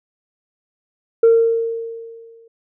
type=tone with exponential decay; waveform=sine; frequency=457.8 Hz; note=A#4; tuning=31 cents flat; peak=-5 dBFS; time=1.23-2.48 s; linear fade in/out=5 ms; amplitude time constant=270 ms; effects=tanh soft clip ceiling -5 dBFS